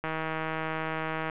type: click train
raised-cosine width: 0.5 ms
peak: -17 dBFS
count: 201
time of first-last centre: 0.04-1.298 s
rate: 159 Hz
effects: resampled to 8000 Hz + 9-bit